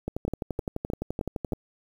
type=two click trains; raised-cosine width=2 ms; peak=-16 / -16 dBFS; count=18 / 5; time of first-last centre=0.08-1.533 / 0.28-1.522 s; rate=11.7 / 3.22 Hz; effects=8-bit